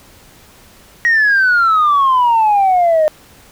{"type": "exponential sweep", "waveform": "sine", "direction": "down", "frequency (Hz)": [1900, 607], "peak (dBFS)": -7, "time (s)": [1.05, 3.08], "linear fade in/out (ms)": 0, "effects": ["tanh soft clip ceiling -6 dBFS", "pink hiss -44 dBFS RMS until 3.51 s"]}